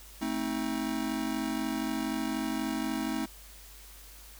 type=chord; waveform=square; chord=A diminished; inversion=none; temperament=just; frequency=220 / 264 / 316.8 Hz; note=A3 / C4 / Eb4; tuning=0 / +16 / +31 cents; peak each=-36 / -35 / -35 dBFS; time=0.21-3.26 s; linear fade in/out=10 ms; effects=added 50 Hz sine -51 dBFS peak until 4.39 s + white hiss -52 dBFS RMS until 4.39 s